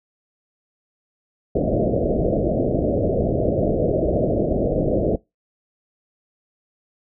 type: low-pass noise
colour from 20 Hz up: white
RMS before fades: -20 dBFS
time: 1.55-5.16 s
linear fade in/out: 5 ms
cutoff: 660 Hz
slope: 96 dB/octave
effects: noise-tail reverb RT60 0.2 s tail -22 dB re dry